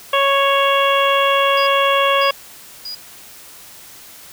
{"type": "harmonic tone", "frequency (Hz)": 554, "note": "C#5", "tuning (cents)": -1, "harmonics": [1, 2, 3, 4, 5, 6], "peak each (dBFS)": [-17, -16, -24, -25, -21, -23], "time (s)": [0.13, 2.31], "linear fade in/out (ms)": 5}
{"type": "tone bursts", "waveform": "triangle", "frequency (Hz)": 4900, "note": "D#8", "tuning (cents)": -27, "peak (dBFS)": -25, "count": 3, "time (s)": [1.57, 2.95], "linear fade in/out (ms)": 5, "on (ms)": 100, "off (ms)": 540}
{"effects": ["white hiss -40 dBFS RMS until 4.32 s"]}